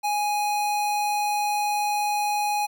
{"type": "tone", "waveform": "square", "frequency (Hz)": 830.6, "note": "G#5", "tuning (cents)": 0, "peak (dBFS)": -23, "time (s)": [0.03, 2.67], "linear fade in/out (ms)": 20, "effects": ["10-bit"]}